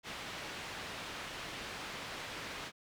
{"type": "low-pass noise", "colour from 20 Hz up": "white", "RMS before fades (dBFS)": -44, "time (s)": [0.03, 2.72], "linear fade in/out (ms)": 50, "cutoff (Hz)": 3100, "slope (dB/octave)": 12, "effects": []}